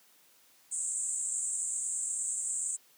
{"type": "band-pass noise", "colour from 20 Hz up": "pink", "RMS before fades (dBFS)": -34, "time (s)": [0.71, 2.77], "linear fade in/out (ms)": 20, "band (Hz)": [7300, 8700], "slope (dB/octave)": 96, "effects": ["white hiss -63 dBFS RMS until 2.97 s", "high-pass 150 Hz 12 dB/octave"]}